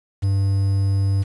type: tone with quantisation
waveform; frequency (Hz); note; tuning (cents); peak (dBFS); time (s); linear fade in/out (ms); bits
triangle; 98; G2; 0; -14; 0.22-1.24; 20; 7
effects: resampled to 24000 Hz